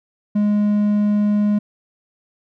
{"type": "tone", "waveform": "triangle", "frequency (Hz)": 207.7, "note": "G#3", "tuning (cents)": 0, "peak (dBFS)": -12, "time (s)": [0.35, 1.59], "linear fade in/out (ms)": 10, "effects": []}